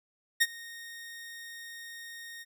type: tone with ADSR envelope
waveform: sawtooth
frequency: 1855 Hz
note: A#6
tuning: 9 cents flat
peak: -16 dBFS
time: 0.4-2.45 s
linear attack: 18 ms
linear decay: 41 ms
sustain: -23 dB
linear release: 33 ms
effects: none